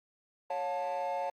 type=chord; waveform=triangle; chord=Db augmented; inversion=none; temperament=equal with one note detuned; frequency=554.4 / 716 / 880 Hz; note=Db5 / F5 / A5; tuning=0 / +43 / 0 cents; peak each=-33 dBFS; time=0.5-1.3 s; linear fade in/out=5 ms; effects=tanh soft clip ceiling -26 dBFS + Opus 48 kbps